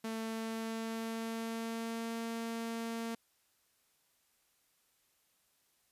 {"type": "tone with pitch glide", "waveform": "sawtooth", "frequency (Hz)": [223.4, 229], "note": ["A3", "A#3"], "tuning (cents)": [27, -31], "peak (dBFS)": -33, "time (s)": [0.04, 3.15], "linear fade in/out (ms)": 5, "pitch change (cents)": 42, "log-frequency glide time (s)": [0.21, 2.17], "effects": ["white hiss -74 dBFS RMS until 5.91 s", "resampled to 32000 Hz"]}